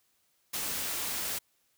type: noise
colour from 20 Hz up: white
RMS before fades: -34 dBFS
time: 0.53-1.39 s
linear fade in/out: 10 ms
effects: white hiss -72 dBFS RMS until 1.77 s